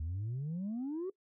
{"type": "exponential sweep", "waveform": "sine", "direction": "up", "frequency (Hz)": [74.8, 391.6], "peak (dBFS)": -33, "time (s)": [0, 1.1], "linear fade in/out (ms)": 5, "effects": ["noise-tail reverb RT60 0.1 s tail -21 dB re dry", "tanh soft clip ceiling -33 dBFS"]}